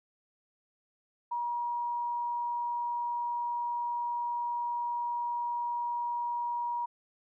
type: tone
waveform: sine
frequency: 955 Hz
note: A#5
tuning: 42 cents sharp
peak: -30 dBFS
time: 1.31-6.86 s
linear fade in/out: 10 ms
effects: none

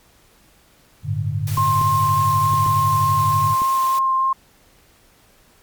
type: chord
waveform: sine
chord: G suspended second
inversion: none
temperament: equal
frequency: 98 / 110 / 146.83 Hz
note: G2 / A2 / D3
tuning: 0 / 0 / 0 cents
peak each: -24 dBFS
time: 1.03-3.56 s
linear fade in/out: 50 ms
type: noise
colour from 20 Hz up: white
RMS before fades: -33 dBFS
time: 1.47-3.99 s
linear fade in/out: 2 ms
type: tone with vibrato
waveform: sine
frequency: 1059 Hz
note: C6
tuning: 21 cents sharp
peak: -15 dBFS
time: 1.57-4.33 s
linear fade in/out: 5 ms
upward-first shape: sine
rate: 3.4 Hz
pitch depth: 9 cents each way
type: clicks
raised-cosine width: 3 ms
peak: -19 dBFS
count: 5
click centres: 1.578 / 1.814 / 2.536 / 2.663 / 3.619 s
effects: pink hiss -54 dBFS RMS until 5.62 s + MP3 96 kbps

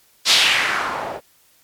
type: noise with low-pass filter sweep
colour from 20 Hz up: blue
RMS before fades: -18 dBFS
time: 0.25-1.21 s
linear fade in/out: 50 ms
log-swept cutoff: 4600 to 550 Hz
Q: 1.9
effects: white hiss -56 dBFS RMS until 1.63 s + MP3 96 kbps

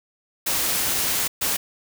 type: noise bursts at uneven times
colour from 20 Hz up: white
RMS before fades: -23 dBFS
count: 2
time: 0.46-1.28 / 1.41-1.57 s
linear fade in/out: 10 ms
effects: none

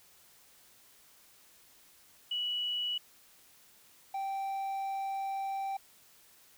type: tone pair in turn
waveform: sine / triangle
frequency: 2940 / 780.9 Hz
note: F#7 / G5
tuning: -12 / -7 cents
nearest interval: octave + major seventh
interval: 2295 cents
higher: first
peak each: -31 / -31 dBFS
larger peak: neither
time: 2.31-2.98 / 4.14-5.77 s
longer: second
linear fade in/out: 5 ms
effects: white hiss -61 dBFS RMS until 6.57 s

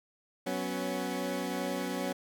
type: chord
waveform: 20% pulse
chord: F# suspended fourth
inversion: none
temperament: equal with one note detuned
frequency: 185.64 / 246.9 / 277.2 Hz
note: F#3 / B3 / C#4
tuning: +6 / 0 / 0 cents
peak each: -32 / -32 / -31 dBFS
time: 0.46-2.13 s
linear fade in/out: 10 ms
effects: none

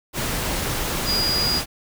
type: tone in noise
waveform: sine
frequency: 4875 Hz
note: D#8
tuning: 36 cents flat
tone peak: -20 dBFS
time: 1.05-1.62 s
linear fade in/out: 50 ms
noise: pink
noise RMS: -25 dBFS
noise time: 0.13-1.66 s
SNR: +2 dB
effects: none

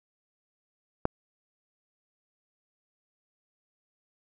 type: click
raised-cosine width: 1 ms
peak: -10 dBFS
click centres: 1.054 s
effects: none

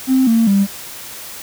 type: tone with pitch steps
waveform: triangle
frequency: 261.6 / 227.7 / 198.26 Hz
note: C4 / A#3 / G3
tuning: 0 / -40 / +20 cents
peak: -6 dBFS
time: 0.07-0.67 s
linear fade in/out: 50 ms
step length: 200 ms
effects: tanh soft clip ceiling -7 dBFS + white hiss -32 dBFS RMS until 1.42 s

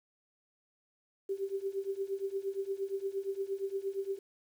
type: tone with tremolo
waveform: sine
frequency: 391.4 Hz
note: G4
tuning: 3 cents flat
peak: -29 dBFS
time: 1.29-4.19 s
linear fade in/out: 5 ms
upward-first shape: triangle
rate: 8.6 Hz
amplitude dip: 95%
effects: 10-bit

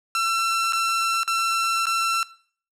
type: tone with dropouts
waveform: sawtooth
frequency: 1346 Hz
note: E6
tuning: 36 cents sharp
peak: -17 dBFS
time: 0.15-2.23 s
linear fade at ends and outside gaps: 1 ms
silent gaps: 0.724-0.732 / 1.233-1.277 / 1.856-1.868 s
effects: noise-tail reverb RT60 0.5 s tail -20 dB re dry + low-pass 11000 Hz 12 dB/octave

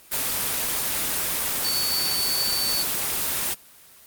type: tone in noise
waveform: sine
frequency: 4501 Hz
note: C#8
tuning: 26 cents sharp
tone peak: -24 dBFS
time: 1.63-2.84 s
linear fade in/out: 20 ms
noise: white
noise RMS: -25 dBFS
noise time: 0.11-3.55 s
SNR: -2 dB
effects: white hiss -50 dBFS RMS until 4.06 s + Opus 24 kbps

